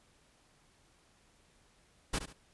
pink noise with echo, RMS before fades -32 dBFS, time 2.13-2.19 s, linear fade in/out 10 ms, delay 71 ms, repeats 2, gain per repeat -10 dB, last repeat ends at 2.332 s, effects pink hiss -67 dBFS RMS until 2.53 s + resampled to 24000 Hz

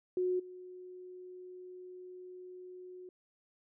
sine tone with level steps, 364.8 Hz, F#4, 24 cents flat, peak -29 / -46 dBFS, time 0.17-3.09 s, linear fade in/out 2 ms, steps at 0.39 s, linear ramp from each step 10 ms, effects none

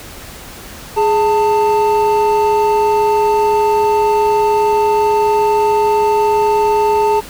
triangle tone pair together, 417.5 / 890 Hz, G#4 / A5, +9 / +20 cents, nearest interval octave + minor second, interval 1311 cents, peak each -11 dBFS, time 0.96-7.21 s, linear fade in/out 20 ms, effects pink hiss -33 dBFS RMS until 7.29 s

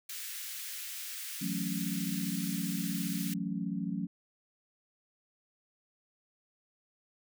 white high-pass noise, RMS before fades -41 dBFS, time 0.09-3.34 s, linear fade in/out 5 ms, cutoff 1600 Hz, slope 24 dB/octave
sine chord, F# minor seventh, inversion third, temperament equal with one note detuned, 165.58 / 185 / 220 / 277.2 Hz, E3 / F#3 / A3 / C#4, +8 / 0 / 0 / 0 cents, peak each -40 / -35 / -38 / -39 dBFS, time 1.41-4.07 s, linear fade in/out 10 ms
effects none

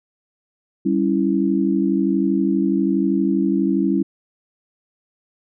sine chord, C# diminished, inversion second, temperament equal, 196 / 277.2 / 329.6 Hz, G3 / C#4 / E4, 0 / 0 / 0 cents, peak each -20 dBFS, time 0.85-4.03 s, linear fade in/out 10 ms, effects none

